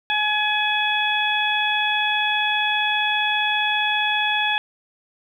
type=harmonic tone; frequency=845 Hz; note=G#5; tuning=30 cents sharp; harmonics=1 / 2 / 3 / 4; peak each=-24 / -24 / -24 / -24 dBFS; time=0.1-4.58 s; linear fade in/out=0 ms; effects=9-bit